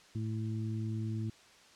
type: harmonic tone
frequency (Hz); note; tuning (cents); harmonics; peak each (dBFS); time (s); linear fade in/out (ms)
110; A2; 0; 1 / 2 / 3; -34 / -40 / -44; 0.15-1.3; 5
effects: white hiss -59 dBFS RMS until 1.75 s + low-pass 6000 Hz 12 dB/octave